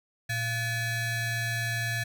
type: ring-modulated tone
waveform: 40% pulse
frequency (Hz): 805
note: G5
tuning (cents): +46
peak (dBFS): -24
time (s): 0.29-2.04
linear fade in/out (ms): 10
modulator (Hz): 921
effects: none